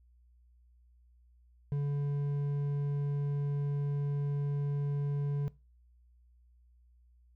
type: tone with hard clipping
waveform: triangle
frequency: 143.1 Hz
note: D3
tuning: 45 cents flat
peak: -30 dBFS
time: 1.72-5.48 s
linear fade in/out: 0 ms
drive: 7 dB
effects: noise-tail reverb RT60 0.3 s tail -21 dB re dry + added 60 Hz sine -60 dBFS peak until 7.35 s